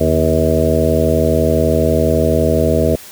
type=harmonic tone with a mistuned harmonic; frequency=80 Hz; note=D#2; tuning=49 cents sharp; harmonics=1 / 2 / 3 / 4 / 5 / 6 / 7 / 8; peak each=-18 / -20 / -19 / -21 / -20 / -18 / -21 / -18 dBFS; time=0-2.96 s; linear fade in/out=10 ms; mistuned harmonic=2; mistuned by=-89 cents; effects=white hiss -36 dBFS RMS until 3.11 s